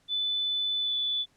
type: tone with pitch glide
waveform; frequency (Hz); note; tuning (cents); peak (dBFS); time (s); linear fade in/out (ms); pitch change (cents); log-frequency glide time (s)
sine; 3498 to 3472; A7 to A7; -11 to -24; -26; 0.08-1.26; 50; -13; 0.78-0.95
effects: pink hiss -67 dBFS RMS until 1.36 s + low-pass 9000 Hz 12 dB/octave